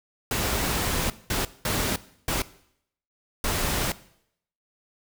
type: noise bursts at uneven times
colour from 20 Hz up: pink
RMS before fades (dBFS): -26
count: 5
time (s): 0.31-1.1 / 1.3-1.45 / 1.65-1.96 / 2.28-2.42 / 3.44-3.92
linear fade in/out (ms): 2
effects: noise-tail reverb RT60 0.7 s tail -18 dB re dry